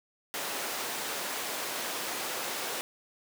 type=high-pass noise; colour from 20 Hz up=pink; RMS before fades=-35 dBFS; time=0.34-2.81 s; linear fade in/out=0 ms; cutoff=440 Hz; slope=12 dB/octave; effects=none